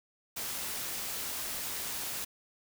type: noise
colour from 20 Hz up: white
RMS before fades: -37 dBFS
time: 0.36-2.25 s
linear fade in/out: 10 ms
effects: none